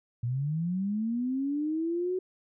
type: linear sweep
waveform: sine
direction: up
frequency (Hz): 115.1 to 374.5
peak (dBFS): -27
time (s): 0.23-2.19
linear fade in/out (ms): 5
effects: none